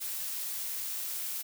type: noise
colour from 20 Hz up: blue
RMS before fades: -36 dBFS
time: 0-1.43 s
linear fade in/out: 20 ms
effects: none